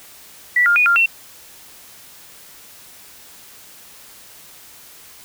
sine tone with pitch steps, 1958 / 1406 / 2463 / 1394 / 2709 Hz, B6 / F6 / D#7 / F6 / E7, -15 / +11 / -18 / -4 / +47 cents, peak -11 dBFS, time 0.56-1.06 s, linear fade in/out 5 ms, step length 100 ms, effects white hiss -43 dBFS RMS until 5.24 s

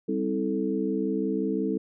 sine tone cluster, 197.4 / 263.1 / 323.4 / 438.1 Hz, G3 / C4 / E4 / A4, +12 / +10 / -33 / -7 cents, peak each -30 dBFS, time 0.08-1.78 s, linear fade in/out 10 ms, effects none

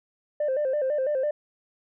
sine tone with vibrato, 559 Hz, C#5, 14 cents sharp, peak -21 dBFS, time 0.4-1.31 s, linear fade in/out 5 ms, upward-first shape square, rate 6 Hz, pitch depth 110 cents each way, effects tanh soft clip ceiling -20 dBFS

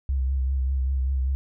sine tone with vibrato, 66.1 Hz, C2, 18 cents sharp, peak -21 dBFS, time 0.09-1.35 s, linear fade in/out 0 ms, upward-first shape triangle, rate 5.1 Hz, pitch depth 56 cents each way, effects none

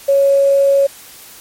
sine tone with quantisation, 554.4 Hz, C#5, in tune, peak -8 dBFS, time 0.08-0.87 s, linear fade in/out 10 ms, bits 6, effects white hiss -38 dBFS RMS until 1.4 s + MP3 64 kbps

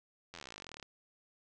slowing click train, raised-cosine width 0.2 ms, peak -29 dBFS, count 27, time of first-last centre 0.34-0.827 s, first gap 11 ms, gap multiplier 1.04, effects resampled to 22050 Hz

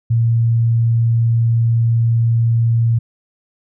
sine tone, 115.7 Hz, A#2, 13 cents flat, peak -11 dBFS, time 0.1-2.99 s, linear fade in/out 10 ms, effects none

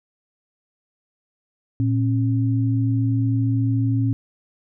sine tone pair together, 114.19 / 271.6 Hz, A#2 / C#4, -35 / -35 cents, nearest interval octave + minor third, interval 1500 cents, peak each -18 / -23 dBFS, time 1.8-4.13 s, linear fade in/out 0 ms, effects none

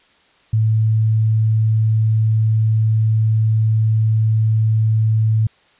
sine tone, 110 Hz, A2, in tune, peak -12 dBFS, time 0.53-5.47 s, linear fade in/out 5 ms, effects white hiss -54 dBFS RMS until 5.79 s + resampled to 8000 Hz

